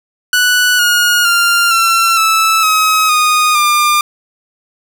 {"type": "tone with pitch steps", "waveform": "sawtooth", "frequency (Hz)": [1480, 1436.2, 1393.7, 1352.5, 1312.5, 1273.6, 1235.9, 1199.4], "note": ["F#6", "F6", "F6", "E6", "E6", "D#6", "D#6", "D6"], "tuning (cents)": [0, 48, -4, 44, -8, 40, -12, 36], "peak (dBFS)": -5, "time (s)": [0.33, 4.01], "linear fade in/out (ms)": 2, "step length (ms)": 460, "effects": []}